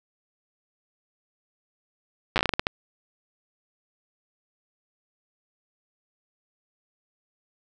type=slowing click train; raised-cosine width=0.3 ms; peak=-6 dBFS; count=11; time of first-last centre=2.36-2.669 s; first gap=8 ms; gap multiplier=1.28; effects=none